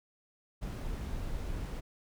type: noise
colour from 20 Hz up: brown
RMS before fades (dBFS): -37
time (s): 0.61-1.81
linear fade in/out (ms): 20
effects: none